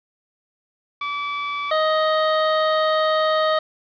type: tone pair in turn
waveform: 25% pulse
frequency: 1153 / 625.4 Hz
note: D6 / D#5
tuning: -32 / +9 cents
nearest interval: major seventh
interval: 1059 cents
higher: first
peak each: -20 / -13 dBFS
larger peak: second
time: 1.01-1.71 / 1.71-3.59 s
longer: second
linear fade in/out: 5 ms
effects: resampled to 11025 Hz + 7-bit